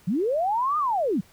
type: linear two-way sweep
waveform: sine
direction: up then down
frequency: 154.6 to 1244.5 to 154.6 Hz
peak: -21 dBFS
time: 0.07-1.21 s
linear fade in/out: 10 ms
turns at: 0.78 s
effects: pink hiss -56 dBFS RMS until 1.32 s